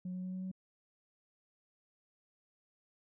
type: tone with pitch steps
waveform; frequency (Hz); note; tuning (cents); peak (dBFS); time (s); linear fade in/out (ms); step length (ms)
sine; 182.1 / 183.37 / 184.64 / 185.93 / 187.22; F#3 / F#3 / F#3 / F#3 / F#3; -27 / -15 / -3 / +9 / +21; -36; 0.05-0.515; 5; 93
effects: tanh soft clip ceiling -35 dBFS